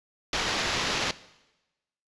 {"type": "noise with sample-and-hold", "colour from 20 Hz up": "violet", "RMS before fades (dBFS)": -28, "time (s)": [0.33, 1.11], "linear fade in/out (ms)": 2, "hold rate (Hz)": 8820, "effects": ["noise-tail reverb RT60 1.0 s tail -18 dB re dry", "resampled to 22050 Hz"]}